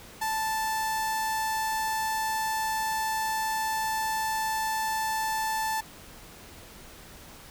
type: tone with notch filter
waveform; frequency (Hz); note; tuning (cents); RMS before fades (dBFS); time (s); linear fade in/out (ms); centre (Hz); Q
sawtooth; 880; A5; 0; -29; 0.21-5.81; 10; 3000; 1.7
effects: pink hiss -48 dBFS RMS until 7.5 s